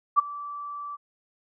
sine tone with ADSR envelope, 1161 Hz, D6, 20 cents flat, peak -12 dBFS, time 0.16-0.97 s, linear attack 29 ms, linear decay 13 ms, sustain -21 dB, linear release 26 ms, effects none

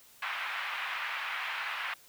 white band-pass noise, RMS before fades -36 dBFS, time 0.22-1.94 s, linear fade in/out 5 ms, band 910 to 2600 Hz, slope 24 dB/octave, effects white hiss -58 dBFS RMS until 2.08 s

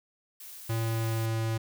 blue noise, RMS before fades -45 dBFS, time 0.4-1.26 s, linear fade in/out 5 ms
square tone with pitch glide, 113.3 to 112.45 Hz, A#2 to A2, -49 to +38 cents, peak -28 dBFS, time 0.69-1.58 s, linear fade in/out 10 ms, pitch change -13 cents, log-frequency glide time 0.84-1.25 s
effects none

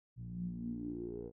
10% pulse tone with low-pass filter sweep, 58.27 Hz, A#1, in tune, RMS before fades -42 dBFS, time 0.16-1.32 s, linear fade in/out 50 ms, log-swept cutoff 130 to 490 Hz, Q 8.9, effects none

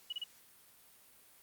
sine tone bursts, 2919 Hz, F#7, 24 cents flat, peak -36 dBFS, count 3, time 0.1-0.24 s, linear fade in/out 5 ms, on 26 ms, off 31 ms, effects white hiss -62 dBFS RMS until 1.42 s + Opus 48 kbps

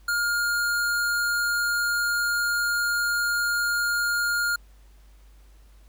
square tone, 1415 Hz, F6, 22 cents sharp, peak -23 dBFS, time 0.08-4.56 s, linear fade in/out 5 ms, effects added 50 Hz sine -49 dBFS peak until 5.88 s + pink hiss -62 dBFS RMS until 5.88 s

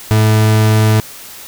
40% pulse tone, 108.5 Hz, A2, 24 cents flat, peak -7 dBFS, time 0.11-1 s, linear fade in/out 0 ms, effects white hiss -33 dBFS RMS until 1.47 s

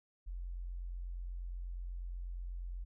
sine tone, 44.15 Hz, F1, 20 cents sharp, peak -39 dBFS, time 0.26-2.85 s, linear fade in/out 20 ms, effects none

